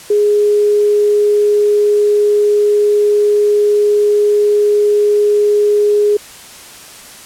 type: tone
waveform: sine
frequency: 415.3 Hz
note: G#4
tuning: in tune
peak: -8 dBFS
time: 0.1-6.17 s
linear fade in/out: 5 ms
effects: white hiss -35 dBFS RMS until 7.25 s + low-pass 11000 Hz 12 dB/octave